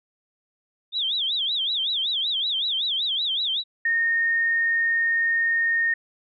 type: tone with vibrato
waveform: sine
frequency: 3495 Hz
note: A7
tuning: 12 cents flat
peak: -22 dBFS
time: 0.92-3.64 s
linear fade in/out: 50 ms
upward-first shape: sine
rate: 5.3 Hz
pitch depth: 210 cents each way
type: tone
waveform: sine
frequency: 1841 Hz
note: A#6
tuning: 22 cents flat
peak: -19 dBFS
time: 3.85-5.94 s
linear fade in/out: 5 ms
effects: none